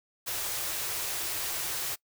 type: band-stop noise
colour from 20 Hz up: white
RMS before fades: -33 dBFS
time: 0.26-1.96 s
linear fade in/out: 20 ms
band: 170 to 300 Hz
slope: 96 dB/octave
effects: noise-tail reverb RT60 0.1 s tail -23 dB re dry